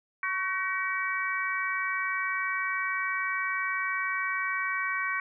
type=harmonic tone with a mistuned harmonic; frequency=380 Hz; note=F#4; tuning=46 cents sharp; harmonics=3 / 4 / 5 / 6; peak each=-33 / -33 / -33 / -33 dBFS; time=0.23-5.2 s; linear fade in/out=2 ms; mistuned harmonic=3; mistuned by=-36 cents; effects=none